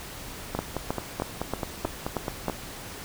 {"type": "two click trains", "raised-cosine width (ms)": 1, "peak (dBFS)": [-14, -12], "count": [10, 7], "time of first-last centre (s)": [[0.55, 2.498], [0.59, 2.483]], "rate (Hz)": [4.62, 3.17], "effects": ["pink hiss -40 dBFS RMS until 3.04 s"]}